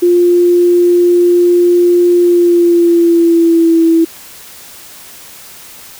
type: tone with pitch glide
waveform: sine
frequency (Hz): 351 to 329.4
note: F4 to E4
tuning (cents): +9 to -1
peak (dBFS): -5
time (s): 0.02-4.05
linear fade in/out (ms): 10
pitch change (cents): -110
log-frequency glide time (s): 2.2-3.83
effects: white hiss -34 dBFS RMS until 5.99 s